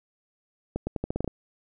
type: accelerating click train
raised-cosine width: 2 ms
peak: -15 dBFS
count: 9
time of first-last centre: 0.76-1.277 s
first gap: 110 ms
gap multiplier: 0.84
effects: none